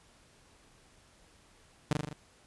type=tone with echo; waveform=sawtooth; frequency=150 Hz; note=D3; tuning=37 cents sharp; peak=-21 dBFS; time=1.91-1.93 s; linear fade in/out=0 ms; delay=40 ms; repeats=5; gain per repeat=-3 dB; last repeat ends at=2.13 s; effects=pink hiss -62 dBFS RMS until 2.46 s + resampled to 24000 Hz